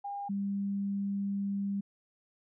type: tone pair in turn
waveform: sine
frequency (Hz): 806 / 199.13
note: G5 / G3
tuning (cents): +48 / +27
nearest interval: 2 octaves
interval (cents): 2421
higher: first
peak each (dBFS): -35 / -30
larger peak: second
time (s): 0.04-0.29 / 0.29-1.81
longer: second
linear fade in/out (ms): 10
effects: none